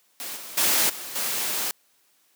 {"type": "noise with level steps", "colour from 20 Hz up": "white", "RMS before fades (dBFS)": [-34, -39, -21, -36, -27], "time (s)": [0.2, 1.71], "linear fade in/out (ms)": 0, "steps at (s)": [0.36, 0.57, 0.89, 1.15], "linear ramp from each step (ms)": 10, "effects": ["white hiss -64 dBFS RMS until 2.35 s", "high-pass 200 Hz 12 dB/octave"]}